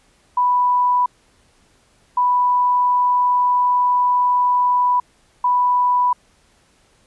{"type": "tone bursts at uneven times", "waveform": "sine", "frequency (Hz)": 987.8, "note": "B5", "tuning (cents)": 0, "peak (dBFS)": -13, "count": 3, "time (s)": [[0.37, 1.06], [2.17, 5], [5.44, 6.13]], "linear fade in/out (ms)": 5, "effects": ["pink hiss -57 dBFS RMS until 7.06 s", "resampled to 24000 Hz"]}